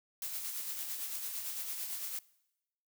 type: noise with tremolo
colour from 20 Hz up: blue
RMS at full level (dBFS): -38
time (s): 0.22-2.19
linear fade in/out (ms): 2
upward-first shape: sine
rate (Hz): 8.9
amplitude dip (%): 40
effects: noise-tail reverb RT60 0.9 s tail -22 dB re dry